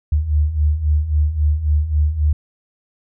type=beating tone pair; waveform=sine; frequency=72.9 / 76.6 Hz; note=D2 / D#2; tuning=-12 / -27 cents; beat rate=3.7 Hz; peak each=-20 / -15 dBFS; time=0.12-2.33 s; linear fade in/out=5 ms; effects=none